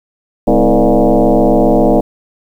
sine tone with frequency modulation, 138.59 Hz, C#3, in tune, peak -6 dBFS, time 0.47-2.01 s, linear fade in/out 10 ms, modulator 115 Hz, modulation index 5.1, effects 7-bit

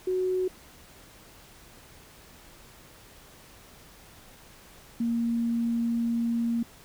sine tone pair in turn, 370 / 233.1 Hz, F#4 / A#3, 0 / 0 cents, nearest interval minor sixth, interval 800 cents, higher first, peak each -24 dBFS, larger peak neither, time 0.07-0.48 / 5-6.63 s, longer second, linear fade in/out 5 ms, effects pink hiss -52 dBFS RMS until 6.84 s

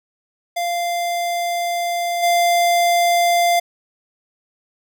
square tone with level steps, 694 Hz, F5, 11 cents flat, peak -20 / -14 dBFS, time 0.56-3.6 s, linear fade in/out 10 ms, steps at 2.22 s, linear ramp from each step 20 ms, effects none

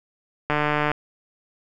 click train, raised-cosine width 0.5 ms, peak -7 dBFS, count 63, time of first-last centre 0.5-0.916 s, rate 149 Hz, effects none

